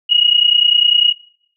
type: tone pair together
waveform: sine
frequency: 2874 / 2904 Hz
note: F7 / F#7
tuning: +49 / -33 cents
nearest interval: unison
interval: 18 cents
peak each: -12 dBFS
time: 0.09-1.13 s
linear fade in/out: 20 ms
effects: noise-tail reverb RT60 0.7 s tail -25 dB re dry